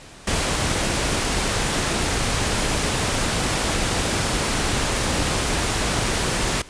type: noise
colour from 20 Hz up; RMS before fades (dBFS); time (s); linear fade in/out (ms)
pink; -22; 0.27-6.62; 5
effects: pink hiss -43 dBFS RMS until 6.69 s + resampled to 22050 Hz